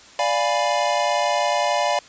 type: chord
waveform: square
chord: D diminished seventh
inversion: none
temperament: equal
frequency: 587.3 / 698.5 / 830.6 / 987.8 Hz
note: D5 / F5 / Ab5 / Cb6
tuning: 0 / 0 / 0 / 0 cents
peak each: -24 / -24 / -26 / -26 dBFS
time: 0.19-1.99 s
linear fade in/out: 2 ms
effects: white hiss -46 dBFS RMS until 2.08 s + resampled to 16000 Hz